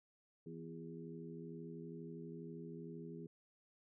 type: harmonic tone with a mistuned harmonic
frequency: 82.2 Hz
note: E2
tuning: 4 cents flat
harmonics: 2 / 3 / 4 / 5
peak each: -50 / -53 / -54 / -53 dBFS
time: 0.46-3.27 s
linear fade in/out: 5 ms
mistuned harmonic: 4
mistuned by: +50 cents
effects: none